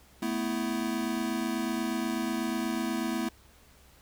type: chord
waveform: square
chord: A suspended second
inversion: none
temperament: equal with one note detuned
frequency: 220 / 248.2 / 329.6 Hz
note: A3 / B3 / E4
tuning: 0 / +9 / 0 cents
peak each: -34 dBFS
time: 0.22-3.29 s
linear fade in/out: 5 ms
effects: added 66 Hz sine -60 dBFS peak until 4.01 s + pink hiss -59 dBFS RMS until 4.01 s